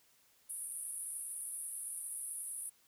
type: band-pass noise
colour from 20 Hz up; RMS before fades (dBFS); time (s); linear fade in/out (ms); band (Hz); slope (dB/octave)
white; -43; 0.49-2.7; 10; 9300 to 11000; 96
effects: white hiss -69 dBFS RMS until 2.87 s